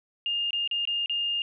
sine tone with dropouts, 2822 Hz, F7, 17 cents sharp, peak -25 dBFS, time 0.26-1.42 s, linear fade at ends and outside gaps 1 ms, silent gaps 0.507-0.531 / 0.676-0.712 / 0.853-0.874 / 1.06-1.096 s, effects none

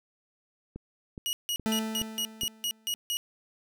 click train, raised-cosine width 3 ms, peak -26 dBFS, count 5, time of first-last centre 0.76-2.434 s, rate 2.39 Hz
sawtooth tone bursts, 2900 Hz, F#7, 35 cents flat, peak -25 dBFS, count 9, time 1.26-3.17 s, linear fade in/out 0 ms, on 70 ms, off 160 ms
40% pulse tone with exponential decay, 220 Hz, A3, in tune, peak -24 dBFS, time 1.66-2.95 s, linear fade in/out 0 ms, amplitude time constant 280 ms
effects none

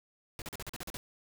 pink noise bursts, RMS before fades -41 dBFS, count 9, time 0.39-0.97 s, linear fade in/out 0 ms, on 28 ms, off 41 ms, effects none

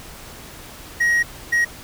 triangle tone bursts at uneven times, 1890 Hz, A#6, 23 cents sharp, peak -13 dBFS, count 2, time 1-1.23 / 1.52-1.65 s, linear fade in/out 10 ms, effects pink hiss -39 dBFS RMS until 1.83 s

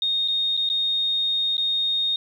sine tone with dropouts, 3700 Hz, A#7, 14 cents flat, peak -20 dBFS, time 0.02-2.16 s, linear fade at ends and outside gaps 2 ms, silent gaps 0.278-0.283 / 0.568-0.574 / 0.691-0.699 / 1.569-1.579 s, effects 9-bit

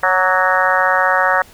harmonic tone with a mistuned harmonic, 185 Hz, F#3, in tune, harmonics 3 / 4 / 5 / 6 / 7 / 8 / 9 / 10, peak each -20 / -20 / -20 / -20 / -20 / -20 / -20 / -20 dBFS, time 0.03-1.42 s, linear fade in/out 2 ms, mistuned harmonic 6, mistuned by +31 cents, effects pink hiss -44 dBFS RMS until 1.53 s

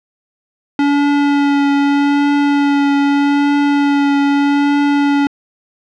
square tone with vibrato, 284.5 Hz, C#4, 45 cents sharp, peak -11 dBFS, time 0.79-5.27 s, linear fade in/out 2 ms, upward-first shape triangle, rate 0.81 Hz, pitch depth 16 cents each way, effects low-pass 3000 Hz 12 dB/octave

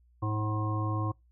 harmonic tone, 106.8 Hz, G#2, 49 cents sharp, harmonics 1 / 3 / 5 / 7 / 9 / 10, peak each -29 / -36 / -43 / -43 / -45 / -36 dBFS, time 0.22-1.12 s, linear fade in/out 10 ms, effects noise-tail reverb RT60 0.2 s tail -25 dB re dry + added 60 Hz sine -60 dBFS peak until 1.31 s

